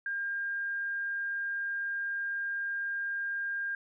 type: tone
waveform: sine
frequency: 1606 Hz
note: G6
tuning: 41 cents sharp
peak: -31 dBFS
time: 0.06-3.75 s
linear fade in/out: 2 ms
effects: none